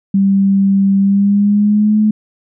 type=tone with pitch glide; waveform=sine; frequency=196 to 213.7 Hz; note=G3 to G#3; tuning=0 to +50 cents; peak=-8 dBFS; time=0.14-2.11 s; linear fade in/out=5 ms; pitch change=+150 cents; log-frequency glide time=0.99-1.99 s; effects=none